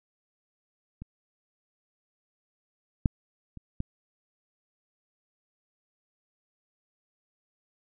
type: clicks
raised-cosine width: 5 ms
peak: -27 / -9 / -30 / -18 dBFS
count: 4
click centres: 1.02 / 3.058 / 3.573 / 3.804 s
effects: none